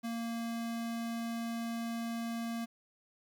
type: tone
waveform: square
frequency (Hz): 231.2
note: A#3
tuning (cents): -14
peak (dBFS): -36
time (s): 0.03-2.66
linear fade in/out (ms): 20
effects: 11-bit